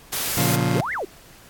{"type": "noise", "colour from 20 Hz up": "white", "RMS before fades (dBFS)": -25, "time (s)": [0.12, 0.56], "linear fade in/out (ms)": 10}
{"type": "chord", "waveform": "30% pulse", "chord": "Bb minor", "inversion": "none", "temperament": "just", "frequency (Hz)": [116.54, 139.85, 174.81], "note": ["Bb2", "Db3", "F3"], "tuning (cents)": [0, 16, 2], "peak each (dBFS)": -21, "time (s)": [0.37, 0.81], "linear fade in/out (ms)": 5}
{"type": "exponential two-way sweep", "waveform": "sine", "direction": "up then down", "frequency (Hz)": [328, 2190, 328], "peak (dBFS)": -24, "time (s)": [0.74, 1.05], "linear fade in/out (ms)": 5, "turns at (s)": 0.93}
{"effects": ["pink hiss -48 dBFS RMS until 1.49 s", "AAC 64 kbps"]}